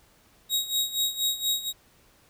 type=tone with tremolo; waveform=sawtooth; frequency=3793 Hz; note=A#7; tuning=29 cents sharp; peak=-19 dBFS; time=0.49-1.73 s; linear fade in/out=50 ms; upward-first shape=sine; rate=4.2 Hz; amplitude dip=80%; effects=pink hiss -60 dBFS RMS until 2.29 s